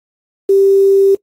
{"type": "tone with quantisation", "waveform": "sine", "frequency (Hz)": 392, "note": "G4", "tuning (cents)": 0, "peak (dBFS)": -6, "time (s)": [0.49, 1.15], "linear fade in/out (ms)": 5, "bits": 6, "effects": ["noise-tail reverb RT60 0.1 s tail -21 dB re dry", "AAC 48 kbps"]}